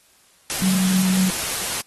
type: tone in noise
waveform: sine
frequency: 187.3 Hz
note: F#3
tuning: 21 cents sharp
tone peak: -17 dBFS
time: 0.62-1.3 s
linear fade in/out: 0 ms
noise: white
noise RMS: -25 dBFS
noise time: 0.5-1.81 s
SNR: +5 dB
effects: white hiss -56 dBFS RMS until 1.86 s + AAC 32 kbps